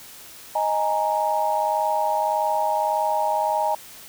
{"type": "chord", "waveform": "sine", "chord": "D# suspended fourth", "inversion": "none", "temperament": "equal", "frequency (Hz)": [622.3, 830.6, 932.3], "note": ["D#5", "G#5", "A#5"], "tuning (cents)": [0, 0, 0], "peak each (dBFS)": [-25, -23, -24], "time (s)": [0.55, 3.75], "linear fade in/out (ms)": 5, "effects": ["white hiss -43 dBFS RMS until 4.08 s"]}